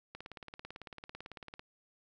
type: click train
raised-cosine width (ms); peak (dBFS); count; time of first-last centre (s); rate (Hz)
0.3; -29; 27; 0.15-1.594; 18
effects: none